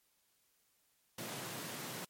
pink high-pass noise, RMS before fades -44 dBFS, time 1.18-2.05 s, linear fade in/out 5 ms, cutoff 110 Hz, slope 96 dB/octave, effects white hiss -75 dBFS RMS until 2.09 s + MP3 64 kbps

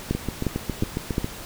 two click trains, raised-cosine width 3 ms, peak -12 / -9 dBFS, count 9 / 4, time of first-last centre 0.15-1.244 / 0.11-1.181 s, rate 7.31 / 2.8 Hz, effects pink hiss -38 dBFS RMS until 1.45 s

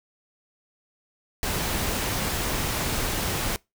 pink noise, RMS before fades -27 dBFS, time 1.43-3.56 s, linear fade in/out 0 ms, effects noise-tail reverb RT60 0.2 s tail -23 dB re dry

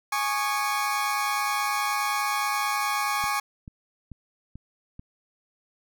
30% pulse chord, Ab suspended fourth, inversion none, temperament equal with one note detuned, 830.6 / 1108.7 / 1218.2 Hz, Ab5 / Db6 / Eb6, 0 / 0 / -37 cents, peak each -26 / -25 / -29 dBFS, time 0.12-3.4 s, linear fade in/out 5 ms
click train, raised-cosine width 5 ms, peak -28 dBFS, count 5, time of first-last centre 3.24-4.994 s, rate 2.28 Hz
effects none

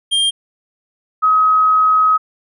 square / sine tone pair in turn, 3199 / 1269.5 Hz, G7 / D#6, +34 / +34 cents, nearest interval octave + major third, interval 1600 cents, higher first, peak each -13 / -9 dBFS, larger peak second, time 0.11-0.31 / 1.22-2.18 s, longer second, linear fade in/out 20 ms, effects resampled to 24000 Hz

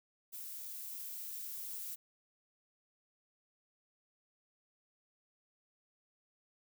violet noise with level ramp, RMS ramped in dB -46 to -43 dBFS, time 0.32-1.96 s, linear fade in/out 20 ms, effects none

